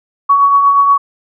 sine tone with tremolo, 1123 Hz, C#6, 22 cents sharp, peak -4 dBFS, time 0.29-0.98 s, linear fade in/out 10 ms, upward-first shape triangle, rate 8.4 Hz, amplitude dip 45%, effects none

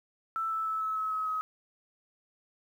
sine tone with pitch steps, 1325 / 1315.8 / 1306.8 / 1297.7 / 1288.8 / 1279.9 / 1271 Hz, E6 / E6 / E6 / E6 / E6 / D#6 / D#6, +9 / -4 / -15 / -28 / -39 / +49 / +36 cents, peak -29 dBFS, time 0.36-1.41 s, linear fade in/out 0 ms, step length 150 ms, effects 10-bit

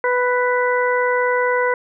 harmonic tone, 495.1 Hz, B4, 4 cents sharp, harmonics 1 / 2 / 3 / 4, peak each -18 / -21 / -23 / -24 dBFS, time 0.04-1.74 s, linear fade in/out 2 ms, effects none

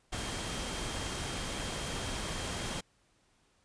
sine tone in noise, 3201 Hz, G7, 36 cents sharp, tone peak -47 dBFS, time 0.12-2.81 s, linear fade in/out 10 ms, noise pink, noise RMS -37 dBFS, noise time 0.12-2.81 s, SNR -13 dB, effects pink hiss -70 dBFS RMS until 3.64 s + resampled to 22050 Hz

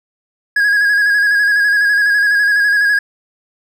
triangle tone with vibrato, 1653 Hz, G#6, 9 cents flat, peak -8 dBFS, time 0.56-2.99 s, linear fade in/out 5 ms, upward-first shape square, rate 12 Hz, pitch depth 30 cents each way, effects none

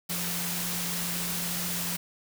sine tone in noise, 174.61 Hz, F3, in tune, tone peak -36 dBFS, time 0.09-1.97 s, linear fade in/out 10 ms, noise white, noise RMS -32 dBFS, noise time 0.09-1.97 s, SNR -7 dB, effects none

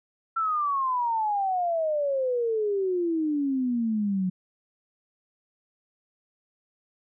sine exponential sweep, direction down, 1352 to 181 Hz, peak -23 dBFS, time 0.36-4.3 s, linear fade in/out 10 ms, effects none

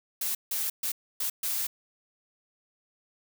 blue noise bursts at uneven times, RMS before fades -30 dBFS, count 5, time 0.21-0.35 / 0.51-0.7 / 0.83-0.92 / 1.2-1.3 / 1.43-1.67 s, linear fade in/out 5 ms, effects none

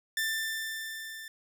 sawtooth tone with level ramp, 1779 Hz, A6, 19 cents sharp, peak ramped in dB -24 to -38 dBFS, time 0.17-1.28 s, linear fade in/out 2 ms, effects none

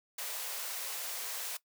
white high-pass noise, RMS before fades -39 dBFS, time 0.18-1.57 s, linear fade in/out 5 ms, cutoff 430 Hz, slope 96 dB/octave, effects noise-tail reverb RT60 0.1 s tail -18 dB re dry

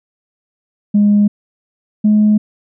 sine tone pair in turn, 206.2 / 211.6 Hz, G#3 / G#3, -12 / +33 cents, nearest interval unison, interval 45 cents, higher second, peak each -6 dBFS, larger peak neither, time 0.94-1.28 / 2.04-2.38 s, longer neither, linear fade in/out 10 ms, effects tanh soft clip ceiling -4 dBFS

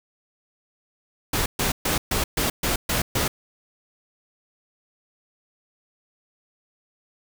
pink noise bursts, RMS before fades -23 dBFS, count 8, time 1.33-3.28 s, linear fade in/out 5 ms, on 130 ms, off 130 ms, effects none

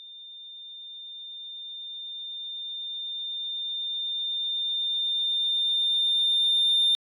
sine tone with level ramp, 3608 Hz, A7, 43 cents sharp, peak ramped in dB -42 to -17 dBFS, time 0-6.95 s, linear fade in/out 0 ms, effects tanh soft clip ceiling -16 dBFS

